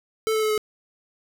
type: tone with pitch steps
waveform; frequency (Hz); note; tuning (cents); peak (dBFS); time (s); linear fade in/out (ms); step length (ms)
square; 440 / 435.7 / 431.4 / 427.2; A4 / A4 / A4 / G#4; 0 / -17 / -34 / +49; -21; 0.27-0.578; 0; 77
effects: none